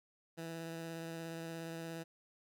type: tone with vibrato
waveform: 15% pulse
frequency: 164.81 Hz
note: E3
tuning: in tune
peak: -36 dBFS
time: 0.37-2.04 s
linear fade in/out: 20 ms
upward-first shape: sine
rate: 17 Hz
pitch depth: 13 cents each way
effects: none